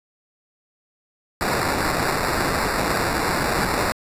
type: noise with sample-and-hold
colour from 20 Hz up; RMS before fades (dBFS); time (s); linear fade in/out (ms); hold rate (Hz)
violet; -22; 1.41-3.92; 0; 3150
effects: resampled to 32000 Hz